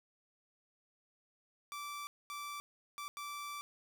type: tone bursts at uneven times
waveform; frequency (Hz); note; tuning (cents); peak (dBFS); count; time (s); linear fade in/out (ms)
sawtooth; 1165; D6; -14; -38; 4; 1.72-2.07 / 2.3-2.6 / 2.98-3.08 / 3.17-3.61; 0
effects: none